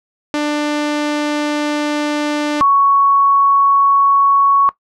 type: tone pair in turn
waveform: sawtooth / sine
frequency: 296.7 / 1112.5 Hz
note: D4 / C#6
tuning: +18 / +6 cents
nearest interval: octave + major seventh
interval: 2288 cents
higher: second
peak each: -11 / -8 dBFS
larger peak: second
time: 0.34-2.61 / 2.61-4.69 s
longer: first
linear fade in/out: 0 ms
effects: noise-tail reverb RT60 0.1 s tail -18 dB re dry + low-pass 6000 Hz 12 dB/octave